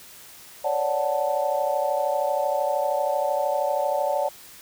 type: chord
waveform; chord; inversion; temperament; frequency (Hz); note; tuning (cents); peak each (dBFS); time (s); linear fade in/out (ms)
sine; D major seventh; third; equal; 554.4 / 587.3 / 740 / 880; C#5 / D5 / F#5 / A5; 0 / 0 / 0 / 0; -27 / -25 / -28 / -28; 0.64-4.29; 10
effects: white hiss -46 dBFS RMS until 4.61 s